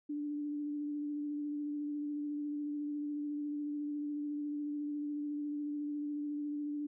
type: tone with vibrato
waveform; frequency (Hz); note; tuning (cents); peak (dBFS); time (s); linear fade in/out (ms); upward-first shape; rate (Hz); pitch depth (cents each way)
sine; 293.7; D4; 0; -35; 0.09-6.87; 10; sine; 14; 17
effects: none